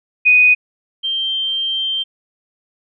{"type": "tone pair in turn", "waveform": "sine", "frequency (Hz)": [2489, 3149], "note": ["D#7", "G7"], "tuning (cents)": [0, 7], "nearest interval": "major third", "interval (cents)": 407, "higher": "second", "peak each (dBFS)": [-7, -17], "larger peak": "first", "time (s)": [[0.25, 0.55], [1.03, 2.04]], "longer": "second", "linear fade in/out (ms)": 20, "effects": []}